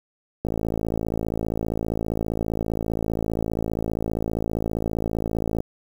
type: click train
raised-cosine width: 2 ms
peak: -12 dBFS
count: 285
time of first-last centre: 0.45-5.604 s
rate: 55.1 Hz
effects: 7-bit